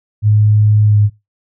sine tone with pitch glide, 105.9 to 104.14 Hz, G#2 to G#2, +34 to +5 cents, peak -7 dBFS, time 0.22-1.1 s, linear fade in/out 50 ms, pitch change -29 cents, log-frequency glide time 0.85-0.98 s, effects noise-tail reverb RT60 0.2 s tail -18 dB re dry

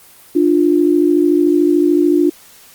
sine tone pair together, 297.4 / 351 Hz, D4 / F4, +22 / +9 cents, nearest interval minor third, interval 287 cents, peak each -12 dBFS, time 0.35-2.3 s, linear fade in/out 10 ms, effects white hiss -43 dBFS RMS until 2.74 s + Opus 24 kbps

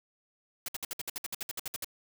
white noise bursts, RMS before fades -36 dBFS, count 15, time 0.66-1.845 s, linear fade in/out 2 ms, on 23 ms, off 60 ms, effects none

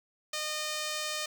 5% pulse tone, 611 Hz, D#5, 32 cents flat, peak -21 dBFS, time 0.33-1.26 s, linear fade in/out 5 ms, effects none

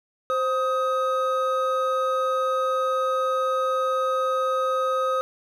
triangle tone pair together, 523 / 1259 Hz, C5 / D#6, -1 / +20 cents, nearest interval octave + minor third, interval 1521 cents, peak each -22 dBFS, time 0.3-5.21 s, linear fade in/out 0 ms, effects none

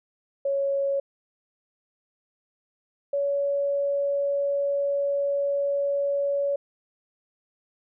sine tone pair in turn, 554.4 / 563.8 Hz, C#5 / C#5, 0 / +29 cents, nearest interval unison, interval 29 cents, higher second, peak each -22 dBFS, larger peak neither, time 0.45-1 / 3.13-6.56 s, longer second, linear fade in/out 5 ms, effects none

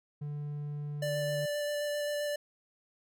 triangle tone, 146.83 Hz, D3, in tune, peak -33 dBFS, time 0.21-1.46 s, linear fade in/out 10 ms
square tone with vibrato, 587.3 Hz, D5, in tune, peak -32 dBFS, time 1.02-2.36 s, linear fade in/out 5 ms, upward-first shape square, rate 7.6 Hz, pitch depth 8 cents each way
effects none

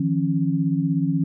sine tone cluster, 155.4 / 171.8 / 273 Hz, D#3 / F3 / C#4, -2 / -28 / -26 cents, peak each -23 dBFS, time 0-1.24 s, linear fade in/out 5 ms, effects none

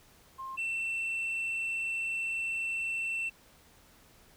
sine tone pair in turn, 1060 / 2688 Hz, C6 / E7, +22 / +33 cents, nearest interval octave + major third, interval 1611 cents, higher second, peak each -37 / -28 dBFS, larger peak second, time 0.38-0.57 / 0.57-3.3 s, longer second, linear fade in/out 20 ms, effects tanh soft clip ceiling -30 dBFS + pink hiss -60 dBFS RMS until 4.36 s

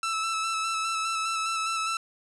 sawtooth tone with vibrato, 1318.5 Hz, E6, in tune, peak -23 dBFS, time 0.03-1.97 s, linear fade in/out 2 ms, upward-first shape square, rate 4.9 Hz, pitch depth 18 cents each way, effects resampled to 24000 Hz + 10-bit

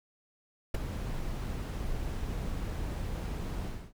brown noise with ADSR envelope, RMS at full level -23 dBFS, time 0.74-3.93 s, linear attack 11 ms, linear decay 4 ms, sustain -12 dB, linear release 280 ms, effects none

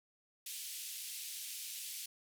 white band-pass noise, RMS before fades -45 dBFS, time 0.46-2.06 s, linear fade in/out 5 ms, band 2500 to 14000 Hz, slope 24 dB/octave, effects none

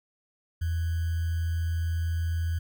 sine tone with sample-and-hold, 83.1 Hz, E2, 15 cents sharp, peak -25 dBFS, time 0.61-2.59 s, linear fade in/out 10 ms, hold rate 1575 Hz, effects none

